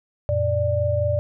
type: tone cluster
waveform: sine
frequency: 89.9 / 114.5 / 589 Hz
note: F#2 / A#2 / D5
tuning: -49 / -31 / +5 cents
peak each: -24 / -25 / -21 dBFS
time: 0.29-1.19 s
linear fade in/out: 0 ms
effects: none